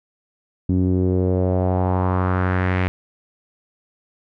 sawtooth tone with low-pass filter sweep, 92 Hz, F#2, 9 cents flat, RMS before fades -19 dBFS, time 0.69-2.88 s, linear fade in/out 0 ms, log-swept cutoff 260 to 2300 Hz, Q 2.7, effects none

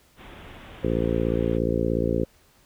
pink low-pass noise, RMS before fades -44 dBFS, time 0.16-1.6 s, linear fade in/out 50 ms, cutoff 3600 Hz, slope 96 dB/octave
harmonic tone, 57 Hz, A#1, 38 cents flat, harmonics 1 / 2 / 3 / 4 / 5 / 6 / 7 / 8 / 9, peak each -30 / -30 / -30 / -30 / -30 / -30 / -30 / -30 / -30 dBFS, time 0.83-2.25 s, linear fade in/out 10 ms
effects pink hiss -59 dBFS RMS until 2.65 s

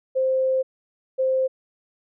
sine tone pair in turn, 523.3 / 523.3 Hz, C5 / C5, 0 / 0 cents, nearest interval unison, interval 0 cents, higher neither, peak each -18 dBFS, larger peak neither, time 0.15-0.63 / 1.18-1.48 s, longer first, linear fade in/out 20 ms, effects none

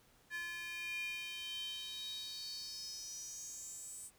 square tone with high-pass filter sweep, 344.6 Hz, F4, 23 cents flat, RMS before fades -45 dBFS, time 0.3-4.11 s, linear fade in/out 50 ms, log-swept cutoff 1800 to 8600 Hz, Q 7.7, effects pink hiss -68 dBFS RMS until 4.18 s

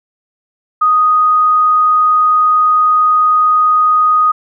sine tone, 1244.5 Hz, D#6, in tune, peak -7 dBFS, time 0.81-4.32 s, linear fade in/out 10 ms, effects none

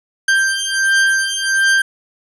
40% pulse beating tone pair, 1575 / 1576.4 Hz, G6 / G6, +8 / +9 cents, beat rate 1.4 Hz, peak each -15 dBFS, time 0.28-1.82 s, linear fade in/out 5 ms, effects resampled to 24000 Hz + 8-bit

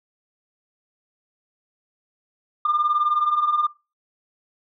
sine beating tone pair, 1188 / 1207 Hz, D6 / D6, +20 / +47 cents, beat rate 19 Hz, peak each -22 / -18 dBFS, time 2.65-3.67 s, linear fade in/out 5 ms, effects noise-tail reverb RT60 0.3 s tail -23 dB re dry + tanh soft clip ceiling -13 dBFS

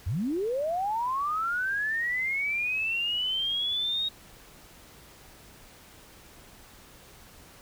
sine linear sweep, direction up, 69.6 to 3775 Hz, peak -26 dBFS, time 0.06-4.09 s, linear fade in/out 10 ms, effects pink hiss -52 dBFS RMS until 7.61 s

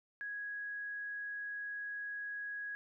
sine tone, 1661.2 Hz, G#6, in tune, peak -39 dBFS, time 0.21-2.75 s, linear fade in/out 0 ms, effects none

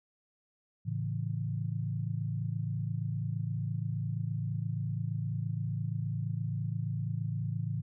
sine chord, A major, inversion none, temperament equal, 110 / 138.59 / 164.81 Hz, A2 / C#3 / E3, 0 / 0 / 0 cents, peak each -34 / -36 / -37 dBFS, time 0.85-7.82 s, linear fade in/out 20 ms, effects none

